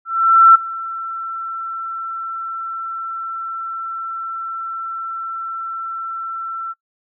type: tone with ADSR envelope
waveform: sine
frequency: 1342 Hz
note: E6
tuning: 31 cents sharp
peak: -3 dBFS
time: 0.05-6.74 s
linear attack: 500 ms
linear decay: 10 ms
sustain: -20 dB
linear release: 30 ms
effects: noise-tail reverb RT60 0.1 s tail -17 dB re dry